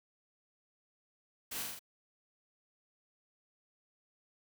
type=noise with echo; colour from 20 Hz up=white; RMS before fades=-41 dBFS; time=1.51-1.63 s; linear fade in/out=10 ms; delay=41 ms; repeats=4; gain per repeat=-2 dB; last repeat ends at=1.794 s; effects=none